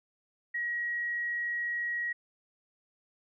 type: tone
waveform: sine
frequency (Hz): 1903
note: A#6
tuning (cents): +35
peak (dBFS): -30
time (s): 0.54-2.13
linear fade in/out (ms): 10
effects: none